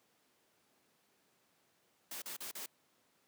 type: noise bursts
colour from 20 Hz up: white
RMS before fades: -44 dBFS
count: 4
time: 2.11-2.661 s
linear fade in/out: 5 ms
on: 110 ms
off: 37 ms
effects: pink hiss -73 dBFS RMS until 3.27 s + high-pass 200 Hz 12 dB/octave